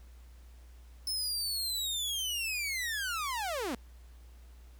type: linear sweep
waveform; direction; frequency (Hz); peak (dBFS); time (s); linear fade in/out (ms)
sawtooth; down; 5274 to 215.8; -29; 1.07-3.75; 2
effects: added 60 Hz sine -50 dBFS peak until 4.79 s + pink hiss -65 dBFS RMS until 4.79 s